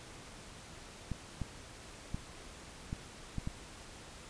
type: clicks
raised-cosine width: 5 ms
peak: -24 dBFS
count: 6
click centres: 1.117 / 1.417 / 2.145 / 2.929 / 3.383 / 3.474 s
effects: pink hiss -51 dBFS RMS until 4.29 s + resampled to 22050 Hz